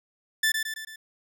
sawtooth tone with echo, 1760 Hz, A6, in tune, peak -17 dBFS, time 0.43-0.52 s, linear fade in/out 5 ms, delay 110 ms, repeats 4, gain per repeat -5 dB, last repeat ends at 0.96 s, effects none

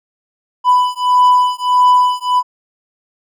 triangle beating tone pair, 994 / 995.6 Hz, B5 / B5, +11 / +14 cents, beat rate 1.6 Hz, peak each -10 dBFS, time 0.64-2.43 s, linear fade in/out 50 ms, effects none

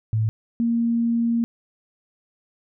sine tone pair in turn, 109.9 / 232.9 Hz, A2 / A#3, -2 / -1 cents, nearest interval octave + minor second, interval 1301 cents, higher second, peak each -18 dBFS, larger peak neither, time 0.13-0.29 / 0.6-1.44 s, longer second, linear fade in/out 0 ms, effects none

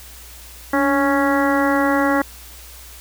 harmonic tone with a mistuned harmonic, 277.2 Hz, C#4, in tune, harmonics 1 / 2 / 3 / 4 / 5 / 6 / 7, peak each -18 / -21 / -23 / -24 / -25 / -26 / -26 dBFS, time 0.73-2.22 s, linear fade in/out 5 ms, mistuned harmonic 1, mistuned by +47 cents, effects added 60 Hz sine -41 dBFS peak until 3 s + white hiss -41 dBFS RMS until 3 s

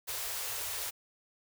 white band-stop noise, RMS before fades -37 dBFS, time 0.07-0.91 s, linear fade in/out 20 ms, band 120 to 390 Hz, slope 48 dB/octave, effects none

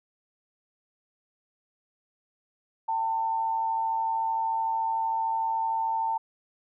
sine tone pair together, 784 / 897.4 Hz, G5 / A5, 0 / +34 cents, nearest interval major second, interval 234 cents, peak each -35 / -25 dBFS, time 2.88-6.18 s, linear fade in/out 10 ms, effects none

